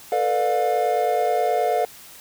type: chord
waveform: triangle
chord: B half-diminished seventh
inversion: third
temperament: just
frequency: 444.5 / 493.9 / 592.7 / 711.2 Hz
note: A4 / B4 / D5 / F5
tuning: +18 / 0 / +16 / +31 cents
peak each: -23 / -24 / -24 / -19 dBFS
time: 0.12-1.85 s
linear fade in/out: 2 ms
effects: white hiss -44 dBFS RMS until 2.2 s